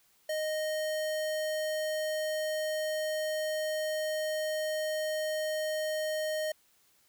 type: tone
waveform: square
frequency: 620 Hz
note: D#5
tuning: 6 cents flat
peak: -31 dBFS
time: 0.29-6.52 s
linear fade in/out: 5 ms
effects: white hiss -67 dBFS RMS until 7.08 s